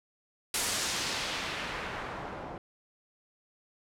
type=noise with low-pass filter sweep; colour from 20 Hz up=white; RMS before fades=-35 dBFS; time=0.54-2.58 s; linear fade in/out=2 ms; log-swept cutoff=10000 to 720 Hz; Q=0.93; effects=none